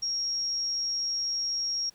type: tone with amplitude modulation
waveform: sine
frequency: 5588 Hz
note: F8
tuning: in tune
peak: -26 dBFS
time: 0.02-1.9 s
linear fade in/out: 10 ms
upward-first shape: sine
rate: 204 Hz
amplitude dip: 25%
effects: pink hiss -61 dBFS RMS until 1.94 s